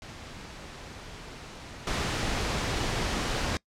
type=noise with level steps; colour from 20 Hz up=pink; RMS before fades=-43 / -29 dBFS; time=0.02-3.57 s; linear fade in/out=0 ms; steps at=1.87 s; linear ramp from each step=2 ms; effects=noise-tail reverb RT60 0.1 s tail -23 dB re dry + low-pass 6000 Hz 12 dB/octave

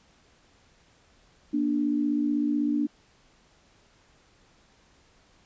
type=tone pair together; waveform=sine; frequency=237.7 / 293.7 Hz; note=A#3 / D4; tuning=+34 / 0 cents; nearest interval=major third; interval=366 cents; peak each=-28 / -24 dBFS; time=1.53-2.87 s; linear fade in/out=10 ms; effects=pink hiss -61 dBFS RMS until 5.45 s + resampled to 16000 Hz

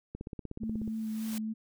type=click train; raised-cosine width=3 ms; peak=-26 dBFS; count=13; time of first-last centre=0.15-0.877 s; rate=16.5 Hz
type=tone with vibrato; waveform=sine; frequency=219.6 Hz; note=A3; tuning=3 cents flat; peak=-32 dBFS; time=0.6-1.54 s; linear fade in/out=20 ms; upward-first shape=sine; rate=3.4 Hz; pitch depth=16 cents each way
type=noise with exponential growth; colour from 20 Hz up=white; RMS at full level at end=-41 dBFS; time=0.64-1.38 s; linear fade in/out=0 ms; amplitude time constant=160 ms
effects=none

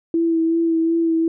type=tone with vibrato; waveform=sine; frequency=329.6 Hz; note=E4; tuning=in tune; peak=-15 dBFS; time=0.14-1.28 s; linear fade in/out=2 ms; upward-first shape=sine; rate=2.7 Hz; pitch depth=22 cents each way; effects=none

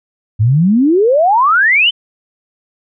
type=exponential sweep; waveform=sine; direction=up; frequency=100.7 to 3136 Hz; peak=-7 dBFS; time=0.39-1.91 s; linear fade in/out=20 ms; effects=none

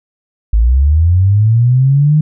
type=linear sweep; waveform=sine; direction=up; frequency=51.4 to 155.56 Hz; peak=-6 dBFS; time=0.53-2.21 s; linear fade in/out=5 ms; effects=none

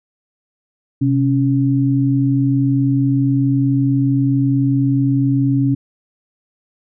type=tone pair together; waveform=sine; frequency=129.47 / 277.2 Hz; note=C3 / C#4; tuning=-18 / 0 cents; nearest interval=octave + minor second; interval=1318 cents; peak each=-15 dBFS; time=1.01-5.75 s; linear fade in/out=10 ms; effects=none

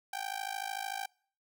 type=tone with amplitude modulation; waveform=sawtooth; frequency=784 Hz; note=G5; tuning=in tune; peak=-28 dBFS; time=0.13-1.06 s; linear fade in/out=5 ms; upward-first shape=sine; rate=53.4 Hz; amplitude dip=95%; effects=noise-tail reverb RT60 0.5 s tail -26 dB re dry

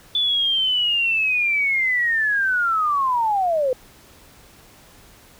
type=linear sweep; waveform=sine; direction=down; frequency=3487 to 493.9 Hz; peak=-17 dBFS; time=0.15-3.73 s; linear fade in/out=2 ms; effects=pink hiss -49 dBFS RMS until 5.39 s

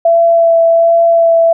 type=tone with vibrato; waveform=sine; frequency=669 Hz; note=E5; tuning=25 cents sharp; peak=-5 dBFS; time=0.05-1.53 s; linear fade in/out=5 ms; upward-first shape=sine; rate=1.3 Hz; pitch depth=12 cents each way; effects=none

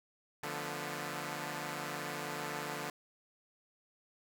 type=chord; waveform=5% pulse; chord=B half-diminished seventh; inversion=first; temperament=equal; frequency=146.83 / 174.61 / 220 / 246.9 Hz; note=D3 / F3 / A3 / B3; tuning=0 / 0 / 0 / 0 cents; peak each=-30 / -32 / -36 / -34 dBFS; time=0.43-2.9 s; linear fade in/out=2 ms; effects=none

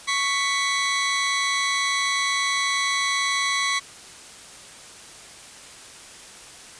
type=tone pair together; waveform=20% pulse; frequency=1111.2 / 1982 Hz; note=C#6 / B6; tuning=+4 / +6 cents; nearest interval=minor seventh; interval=1002 cents; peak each=-19 dBFS; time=0.07-3.8 s; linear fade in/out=20 ms; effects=white hiss -43 dBFS RMS until 6.79 s + resampled to 22050 Hz

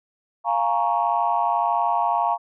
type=chord; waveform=sine; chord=Bb minor seventh; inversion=second; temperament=equal; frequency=698.5 / 830.6 / 932.3 / 1108.7 Hz; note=F5 / Ab5 / Bb5 / Db6; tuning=0 / 0 / 0 / 0 cents; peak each=-23 / -25 / -22 / -26 dBFS; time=0.44-2.38 s; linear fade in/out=50 ms; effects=tanh soft clip ceiling -9 dBFS

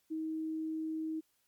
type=tone; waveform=sine; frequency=317 Hz; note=D#4; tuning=32 cents sharp; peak=-34 dBFS; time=0.1-1.21 s; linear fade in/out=20 ms; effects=white hiss -75 dBFS RMS until 1.47 s + MP3 96 kbps

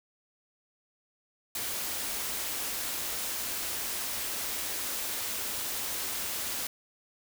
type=band-stop noise; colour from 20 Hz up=white; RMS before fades=-34 dBFS; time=1.55-6.67 s; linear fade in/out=2 ms; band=120 to 190 Hz; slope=96 dB/octave; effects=none

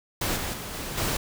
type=noise with level steps; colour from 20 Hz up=pink; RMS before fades=-27 / -31 / -36 / -34 / -27 dBFS; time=0.21-1.17 s; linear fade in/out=5 ms; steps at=0.36 / 0.53 / 0.73 / 0.97 s; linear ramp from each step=10 ms; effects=none

